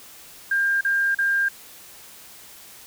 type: tone bursts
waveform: sine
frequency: 1600 Hz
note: G6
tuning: 35 cents sharp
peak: -18 dBFS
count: 3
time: 0.51-1.486 s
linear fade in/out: 5 ms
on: 300 ms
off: 38 ms
effects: white hiss -45 dBFS RMS until 2.86 s